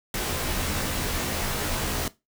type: noise with comb filter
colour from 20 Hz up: pink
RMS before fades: -28 dBFS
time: 0.14-2.08 s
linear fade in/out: 2 ms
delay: 18 ms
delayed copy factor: -0.75
effects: noise-tail reverb RT60 0.2 s tail -17 dB re dry